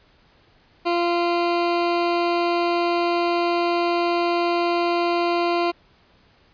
20% pulse tone, 345.4 Hz, F4, 19 cents flat, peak -14 dBFS, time 0.85-5.72 s, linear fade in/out 20 ms, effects pink hiss -57 dBFS RMS until 6.53 s + resampled to 11025 Hz

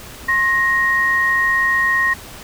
sine tone pair together, 1069 / 1872.2 Hz, C6 / A#6, +37 / +7 cents, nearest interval minor seventh, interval 970 cents, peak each -21 / -14 dBFS, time 0.28-2.14 s, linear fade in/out 10 ms, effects pink hiss -36 dBFS RMS until 2.43 s

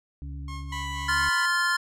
harmonic tone, 70.1 Hz, C#2, 20 cents sharp, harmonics 1 / 2 / 4, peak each -34 / -40 / -46 dBFS, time 0.22-1.29 s, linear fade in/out 0 ms
sawtooth tone with tremolo, 1077 Hz, C6, 50 cents sharp, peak -34 dBFS, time 0.48-1.27 s, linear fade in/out 2 ms, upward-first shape sine, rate 4.2 Hz, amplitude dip 80%
20% pulse tone, 987.8 Hz, B5, in tune, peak -27 dBFS, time 0.72-1.46 s, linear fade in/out 5 ms
square chord, F major, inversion second, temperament equal with one note detuned, 1046.5 / 1396.9 / 1737.8 Hz, C6 / F6 / A6, 0 / 0 / -22 cents, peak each -29 / -27 / -26 dBFS, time 1.08-1.77 s, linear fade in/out 10 ms
effects low-pass 8000 Hz 12 dB/octave

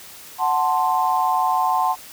sine chord, F# diminished, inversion none, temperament equal, 740 / 880 / 1046.5 Hz, F#5 / A5 / C6, 0 / 0 / 0 cents, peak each -21 dBFS, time 0.38-1.96 s, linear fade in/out 50 ms, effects white hiss -41 dBFS RMS until 2.12 s

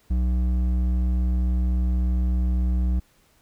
sine tone with hard clipping, 61.74 Hz, B1, in tune, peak -21 dBFS, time 0.1-3 s, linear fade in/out 10 ms, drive 8 dB, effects pink hiss -61 dBFS RMS until 3.41 s

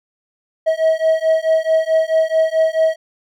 triangle beating tone pair, 639 / 643.6 Hz, D#5 / E5, +46 / -42 cents, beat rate 4.6 Hz, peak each -14 dBFS, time 0.66-2.96 s, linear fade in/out 20 ms, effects none

